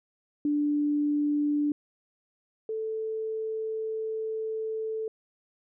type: tone pair in turn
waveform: sine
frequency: 293.7 / 440.1 Hz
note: D4 / A4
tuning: 0 / 0 cents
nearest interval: perfect fifth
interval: 700 cents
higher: second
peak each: -23 / -29 dBFS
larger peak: first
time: 0.45-1.72 / 2.69-5.08 s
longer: second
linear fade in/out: 2 ms
effects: none